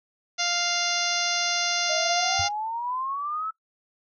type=harmonic tone; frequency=698.5 Hz; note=F5; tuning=in tune; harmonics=1 / 2 / 3 / 4 / 5 / 6 / 7 / 8 / 9; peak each=-32 / -32 / -32 / -32 / -32 / -32 / -32 / -32 / -32 dBFS; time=0.38-2.49 s; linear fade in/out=20 ms
type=exponential sweep; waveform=sine; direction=up; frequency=619 to 1318.5 Hz; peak=-27 dBFS; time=1.89-3.51 s; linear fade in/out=10 ms
type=tone with exponential decay; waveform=sine; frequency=91.6 Hz; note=F#2; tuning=17 cents flat; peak=-27 dBFS; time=2.39-2.5 s; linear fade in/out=5 ms; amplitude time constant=23 ms
effects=noise-tail reverb RT60 0.1 s tail -18 dB re dry